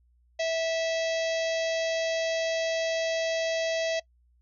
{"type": "harmonic tone", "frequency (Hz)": 654, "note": "E5", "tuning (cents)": -14, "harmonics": [1, 3, 4, 5, 6, 7, 8, 9, 10], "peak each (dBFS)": [-26, -36, -38, -40, -42, -43, -44, -45, -46], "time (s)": [0.39, 4], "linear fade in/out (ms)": 10, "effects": ["noise-tail reverb RT60 0.1 s tail -22 dB re dry", "added 60 Hz sine -61 dBFS peak until 4.41 s"]}